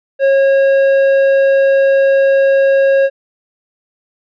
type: tone with tanh clipping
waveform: sine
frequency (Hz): 545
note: C#5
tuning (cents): -29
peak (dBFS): -9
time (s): 0.19-3.1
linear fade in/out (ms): 50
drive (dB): 9
effects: none